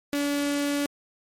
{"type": "tone with notch filter", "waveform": "sawtooth", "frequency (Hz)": 286.6, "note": "D4", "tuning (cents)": -42, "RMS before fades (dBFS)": -26, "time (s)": [0.13, 0.86], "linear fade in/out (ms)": 0, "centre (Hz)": 950, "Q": 1.8, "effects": ["MP3 64 kbps"]}